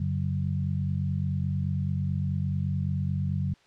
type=tone cluster; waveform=sine; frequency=92.7 / 141.8 / 186.7 Hz; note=F#2 / C#3 / F#3; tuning=+4 / +40 / +16 cents; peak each=-29 / -29 / -32 dBFS; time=0-3.54 s; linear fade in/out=5 ms; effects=white hiss -61 dBFS RMS until 3.66 s + low-pass 4000 Hz 12 dB/octave